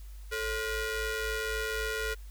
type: ring-modulated tone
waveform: sawtooth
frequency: 493.9 Hz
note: B4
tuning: in tune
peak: -24 dBFS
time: 0.31-2.15 s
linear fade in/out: 20 ms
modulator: 934 Hz
effects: added 50 Hz sine -42 dBFS peak until 2.3 s + white hiss -60 dBFS RMS until 2.3 s